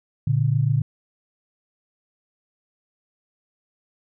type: tone pair together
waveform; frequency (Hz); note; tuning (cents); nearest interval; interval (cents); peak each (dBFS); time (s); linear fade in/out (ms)
sine; 116.54 / 143.81; A#2 / D3; 0 / -36; major third; 364; -20; 0.27-0.82; 5
effects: none